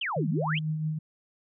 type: exponential two-way sweep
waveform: sine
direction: down then up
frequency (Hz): 3322 to 156.5 to 3322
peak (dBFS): -28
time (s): 0.01-0.59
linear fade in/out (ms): 5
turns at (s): 0.29
type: tone with tremolo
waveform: sine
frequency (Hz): 155.56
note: D#3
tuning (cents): 0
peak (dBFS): -25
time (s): 0.16-0.99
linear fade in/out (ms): 10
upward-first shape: triangle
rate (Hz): 6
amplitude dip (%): 45
effects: none